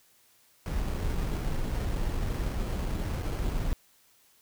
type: noise with sample-and-hold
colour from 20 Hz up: brown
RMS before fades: -30 dBFS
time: 0.66-3.73 s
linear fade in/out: 0 ms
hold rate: 3675 Hz
effects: white hiss -63 dBFS RMS until 4.41 s